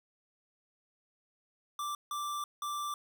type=tone bursts at uneven times; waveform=square; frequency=1174.7 Hz; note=D6; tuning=in tune; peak=-35 dBFS; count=3; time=1.79-1.95 / 2.11-2.44 / 2.62-2.94 s; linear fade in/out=2 ms; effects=12-bit